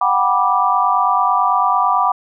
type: chord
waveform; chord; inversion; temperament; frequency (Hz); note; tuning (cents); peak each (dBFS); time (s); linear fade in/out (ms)
sine; G major seventh; third; just; 735 / 784 / 980 / 1176; F#5 / G5 / B5 / D6; -12 / 0 / -14 / +2; -19 / -20 / -17 / -16; 0.01-2.12; 5
effects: none